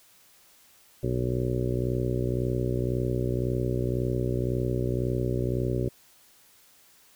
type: harmonic tone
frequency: 61.9 Hz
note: B1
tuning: 5 cents sharp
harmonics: 1 / 2 / 3 / 4 / 5 / 6 / 7 / 8 / 9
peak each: -34 / -28 / -38 / -35 / -36 / -31 / -36 / -42 / -38 dBFS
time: 1.03-5.89 s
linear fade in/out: 5 ms
effects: white hiss -58 dBFS RMS until 7.15 s